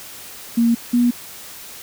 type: tone pair in turn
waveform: sine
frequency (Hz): 233.1 / 241.6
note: A#3 / B3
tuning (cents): 0 / -38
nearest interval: minor second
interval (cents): 62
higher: second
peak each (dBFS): -12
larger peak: neither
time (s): 0.57-0.75 / 0.93-1.11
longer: neither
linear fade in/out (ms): 10
effects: white hiss -37 dBFS RMS until 1.82 s

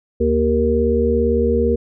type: harmonic tone with a mistuned harmonic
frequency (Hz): 77.78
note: D#2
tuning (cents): 0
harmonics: 1 / 3 / 5 / 6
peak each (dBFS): -20 / -20 / -21 / -17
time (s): 0.2-1.76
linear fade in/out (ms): 10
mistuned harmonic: 1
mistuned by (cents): -77
effects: none

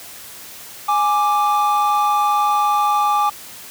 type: tone pair together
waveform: triangle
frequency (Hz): 830.6 / 1177.6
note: G#5 / D6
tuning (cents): 0 / +4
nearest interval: tritone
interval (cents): 604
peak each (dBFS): -15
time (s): 0.88-3.3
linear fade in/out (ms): 10
effects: white hiss -37 dBFS RMS until 3.7 s + high-pass 60 Hz 12 dB/octave

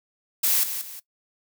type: noise with echo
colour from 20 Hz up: blue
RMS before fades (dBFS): -21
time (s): 0.43-0.64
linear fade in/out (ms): 10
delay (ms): 180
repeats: 2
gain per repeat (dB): -9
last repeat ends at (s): 1
effects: noise-tail reverb RT60 0.1 s tail -19 dB re dry

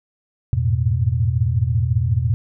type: tone cluster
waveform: sine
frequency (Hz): 85.1 / 103.2 / 108.8 / 123.3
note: F2 / G#2 / A2 / B2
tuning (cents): -44 / -10 / -19 / -2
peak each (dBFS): -21 / -25 / -22 / -19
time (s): 0.53-2.34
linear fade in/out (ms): 0
effects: none

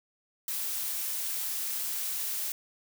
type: noise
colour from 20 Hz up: blue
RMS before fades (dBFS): -33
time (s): 0.48-2.52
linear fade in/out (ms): 2
effects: none

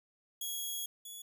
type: tone pair in turn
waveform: 10% pulse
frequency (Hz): 3322 / 3400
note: G#7 / G#7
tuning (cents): 0 / +40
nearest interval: unison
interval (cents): 40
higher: second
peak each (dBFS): -28 / -37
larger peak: first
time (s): 0.41-0.86 / 1.05-1.22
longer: first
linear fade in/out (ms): 5
effects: none

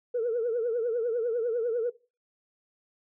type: tone with vibrato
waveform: sine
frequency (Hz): 466.2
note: A#4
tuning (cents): 0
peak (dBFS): -24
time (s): 0.14-1.9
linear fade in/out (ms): 10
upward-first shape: triangle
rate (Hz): 10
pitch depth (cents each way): 130
effects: noise-tail reverb RT60 0.3 s tail -17 dB re dry + tanh soft clip ceiling -21 dBFS

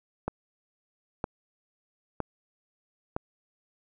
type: click train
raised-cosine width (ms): 1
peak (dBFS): -15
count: 4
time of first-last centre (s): 0.28-3.165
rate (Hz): 1.04
effects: none

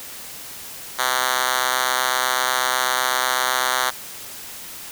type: tone with high-pass filter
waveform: 5% pulse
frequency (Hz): 128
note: C3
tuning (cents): -38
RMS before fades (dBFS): -21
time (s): 0.98-3.91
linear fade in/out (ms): 20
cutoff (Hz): 1000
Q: 0.67
effects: white hiss -36 dBFS RMS until 4.91 s

